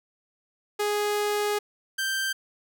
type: tone pair in turn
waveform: sawtooth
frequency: 415.3 / 1568 Hz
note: G#4 / G6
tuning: 0 / 0 cents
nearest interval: octave + major seventh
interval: 2300 cents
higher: second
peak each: -20 / -22 dBFS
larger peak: first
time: 0.79-1.59 / 1.98-2.33 s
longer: first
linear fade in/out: 10 ms
effects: none